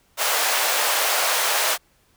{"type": "high-pass noise", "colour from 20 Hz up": "pink", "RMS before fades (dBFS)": -21, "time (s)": [0.17, 1.78], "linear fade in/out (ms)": 50, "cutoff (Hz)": 580, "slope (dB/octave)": 24, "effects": ["pink hiss -61 dBFS RMS until 2.16 s"]}